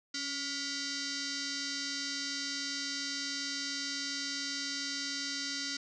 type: tone with frequency modulation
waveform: sine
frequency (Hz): 277.2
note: C#4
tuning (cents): 0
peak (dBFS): -34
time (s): 0.14-5.77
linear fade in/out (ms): 5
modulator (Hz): 850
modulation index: 6.9
effects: none